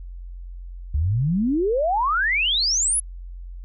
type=exponential sweep; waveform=sine; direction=up; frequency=67 to 11000 Hz; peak=-18 dBFS; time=0.94-3 s; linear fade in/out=5 ms; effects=added 44 Hz sine -33 dBFS peak until 3.64 s